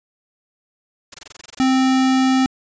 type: noise bursts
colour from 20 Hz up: white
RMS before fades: -34 dBFS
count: 12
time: 1.12-1.638 s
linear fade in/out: 5 ms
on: 23 ms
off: 22 ms
type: tone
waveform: square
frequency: 261.6 Hz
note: C4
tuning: in tune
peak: -14 dBFS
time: 1.6-2.46 s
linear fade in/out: 0 ms
effects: resampled to 16000 Hz